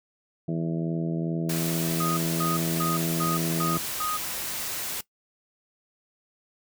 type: harmonic tone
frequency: 82.41 Hz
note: E2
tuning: in tune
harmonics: 2 / 3 / 4 / 5 / 6 / 7 / 8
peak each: -27 / -35 / -32 / -39 / -44 / -43 / -39 dBFS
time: 0.48-3.78 s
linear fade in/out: 5 ms
type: noise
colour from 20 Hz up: white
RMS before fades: -32 dBFS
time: 1.49-5.01 s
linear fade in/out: 5 ms
type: tone bursts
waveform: sine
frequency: 1244.5 Hz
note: D#6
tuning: in tune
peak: -27 dBFS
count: 6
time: 2-4.17 s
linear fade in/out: 5 ms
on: 170 ms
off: 230 ms
effects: noise-tail reverb RT60 0.1 s tail -19 dB re dry